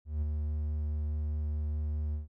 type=tone with ADSR envelope; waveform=triangle; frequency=75.4 Hz; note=D2; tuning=46 cents sharp; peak=-25 dBFS; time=0.05-2.28 s; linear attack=170 ms; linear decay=14 ms; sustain=-3 dB; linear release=140 ms; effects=none